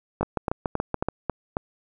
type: two click trains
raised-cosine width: 1 ms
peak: -10 / -10 dBFS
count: 7 / 6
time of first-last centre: 0.23-1.086 / 0.21-1.569 s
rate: 7.01 / 3.68 Hz
effects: none